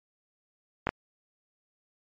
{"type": "clicks", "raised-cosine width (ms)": 0.5, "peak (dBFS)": -11, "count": 2, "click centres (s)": [0.87, 0.891], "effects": ["MP3 48 kbps"]}